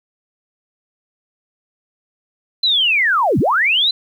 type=linear two-way sweep; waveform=sine; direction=down then up; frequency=4100 to 92.7 to 4100 Hz; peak=-12 dBFS; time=2.63-3.91 s; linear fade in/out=5 ms; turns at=3.39 s; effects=8-bit